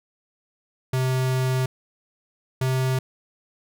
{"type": "tone pair in turn", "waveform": "square", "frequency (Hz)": [129.6, 130.24], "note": ["C3", "C3"], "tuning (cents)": [-16, -8], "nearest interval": "unison", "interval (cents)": 8, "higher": "second", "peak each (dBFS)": -21, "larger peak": "neither", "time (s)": [[0.93, 1.66], [2.61, 2.99]], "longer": "first", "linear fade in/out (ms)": 5, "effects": []}